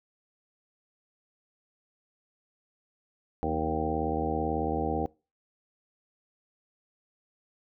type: harmonic tone with a mistuned harmonic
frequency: 78.2 Hz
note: D#2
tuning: 9 cents sharp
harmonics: 1 / 2 / 3 / 4 / 5 / 6 / 7 / 9 / 10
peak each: -35 / -39 / -36 / -34 / -38 / -33 / -38 / -38 / -33 dBFS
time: 3.43-5.06 s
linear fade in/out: 0 ms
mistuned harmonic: 2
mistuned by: +60 cents
effects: noise-tail reverb RT60 0.3 s tail -23 dB re dry